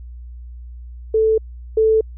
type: tone pair in turn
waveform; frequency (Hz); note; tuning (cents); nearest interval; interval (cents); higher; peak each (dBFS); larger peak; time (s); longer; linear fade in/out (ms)
sine; 440 / 440; A4 / A4; 0 / 0; unison; 0; neither; -12 / -11; second; 1.14-1.38 / 1.77-2.01; neither; 5
effects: added 60 Hz sine -32 dBFS peak until 2.17 s